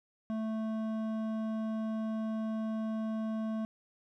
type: tone with hard clipping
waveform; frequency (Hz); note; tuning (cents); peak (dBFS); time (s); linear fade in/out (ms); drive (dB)
triangle; 220; A3; 0; -34; 0.3-3.65; 0; 14
effects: none